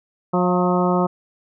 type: harmonic tone with a mistuned harmonic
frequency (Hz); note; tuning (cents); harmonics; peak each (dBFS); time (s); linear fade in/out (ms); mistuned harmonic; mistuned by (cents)
180; F#3; -47; 1 / 2 / 3 / 4 / 5 / 6 / 7; -19 / -22 / -24 / -25 / -26 / -27 / -27; 0.33-1.07; 10; 4; -33
effects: none